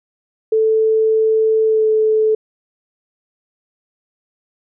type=tone with pitch glide; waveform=sine; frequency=440 to 435.2 Hz; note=A4 to A4; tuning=0 to -19 cents; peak=-11 dBFS; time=0.52-2.35 s; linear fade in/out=5 ms; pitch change=-19 cents; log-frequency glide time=1.65-1.87 s; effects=none